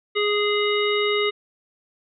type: harmonic tone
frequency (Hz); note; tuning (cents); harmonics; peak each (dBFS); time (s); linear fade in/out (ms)
415.3; G#4; 0; 1 / 3 / 5 / 7 / 9; -21 / -28 / -26 / -29 / -29; 0.15-1.31; 20
effects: none